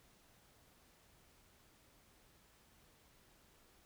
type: silence
effects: pink hiss -68 dBFS RMS until 3.85 s